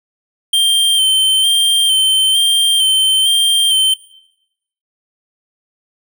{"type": "tone with vibrato", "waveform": "square", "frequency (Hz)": 3136, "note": "G7", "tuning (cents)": 0, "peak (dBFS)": -10, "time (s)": [0.53, 3.94], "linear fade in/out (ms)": 5, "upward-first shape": "square", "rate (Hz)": 1.1, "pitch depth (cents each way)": 22, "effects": ["noise-tail reverb RT60 0.9 s tail -20 dB re dry"]}